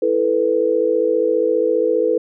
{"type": "chord", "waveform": "sine", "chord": "E suspended fourth", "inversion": "none", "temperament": "just", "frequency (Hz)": [329.6, 439.5, 494.4], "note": ["E4", "A4", "B4"], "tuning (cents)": [0, -2, 2], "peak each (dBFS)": [-22, -18, -17], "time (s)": [0.02, 2.18], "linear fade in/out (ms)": 5, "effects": []}